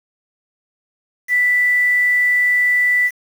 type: tone with quantisation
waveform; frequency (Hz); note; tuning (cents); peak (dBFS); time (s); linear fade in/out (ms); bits
sine; 1975.5; B6; 0; -12; 1.28-3.11; 50; 6
effects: none